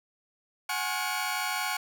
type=tone cluster; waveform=sawtooth; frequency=744 / 837 / 1084 / 1430 / 2273 Hz; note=F#5 / G#5 / C#6 / F6 / C#7; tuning=+9 / +13 / -39 / +41 / +43 cents; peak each=-32 / -31 / -32 / -32 / -32 dBFS; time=0.69-1.77 s; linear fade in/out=5 ms; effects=none